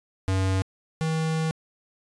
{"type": "tone pair in turn", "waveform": "square", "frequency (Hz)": [95, 159.77], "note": ["F#2", "D#3"], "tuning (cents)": [46, 46], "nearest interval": "major sixth", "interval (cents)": 900, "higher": "second", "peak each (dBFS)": [-22, -24], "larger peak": "first", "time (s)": [[0.28, 0.62], [1.01, 1.51]], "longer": "second", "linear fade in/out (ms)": 0, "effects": ["resampled to 22050 Hz"]}